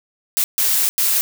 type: noise bursts at uneven times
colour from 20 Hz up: blue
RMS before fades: -17 dBFS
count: 3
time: 0.37-0.44 / 0.58-0.89 / 0.98-1.21 s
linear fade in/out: 0 ms
effects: none